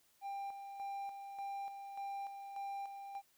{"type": "tone with tremolo", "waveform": "triangle", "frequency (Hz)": 794, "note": "G5", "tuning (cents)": 22, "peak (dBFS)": -38, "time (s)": [0.21, 3.22], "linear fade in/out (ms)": 50, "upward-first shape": "square", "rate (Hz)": 1.7, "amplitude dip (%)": 50, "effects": ["white hiss -72 dBFS RMS until 3.37 s"]}